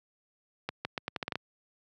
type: accelerating click train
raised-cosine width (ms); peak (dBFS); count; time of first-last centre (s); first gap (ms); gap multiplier
0.3; -16; 9; 0.69-1.356; 160; 0.8
effects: high-pass 100 Hz 12 dB/octave